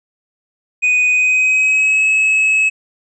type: tone with pitch glide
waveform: triangle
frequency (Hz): 2489 to 2577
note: D#7 to E7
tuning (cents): 0 to -40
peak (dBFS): -9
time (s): 0.82-2.7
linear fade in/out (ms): 20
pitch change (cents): +60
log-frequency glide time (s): 1.09-2.05
effects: resampled to 24000 Hz